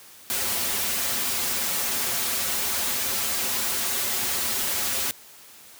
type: noise with comb filter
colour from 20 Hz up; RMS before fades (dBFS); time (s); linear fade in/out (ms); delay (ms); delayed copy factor
white; -26; 0.3-5.11; 0; 6.5; -0.9
effects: white hiss -48 dBFS RMS until 5.79 s + high-pass 80 Hz 12 dB/octave